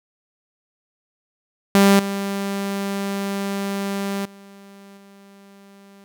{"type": "tone with level steps", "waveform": "sawtooth", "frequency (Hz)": 198.1, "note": "G3", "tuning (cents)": 18, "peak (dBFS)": [-7, -19, -38, -41], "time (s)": [1.75, 6.04], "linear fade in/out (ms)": 0, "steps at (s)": [1.99, 4.25, 4.97], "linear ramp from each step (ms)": 5, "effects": []}